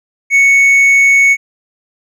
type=tone with hard clipping; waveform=sine; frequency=2217 Hz; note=C#7; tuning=in tune; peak=-6 dBFS; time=0.3-1.37 s; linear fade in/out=50 ms; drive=3 dB; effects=none